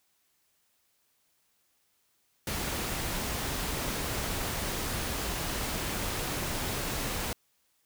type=noise; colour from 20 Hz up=pink; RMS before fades=-33 dBFS; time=2.47-7.33 s; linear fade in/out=2 ms; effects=white hiss -72 dBFS RMS until 7.85 s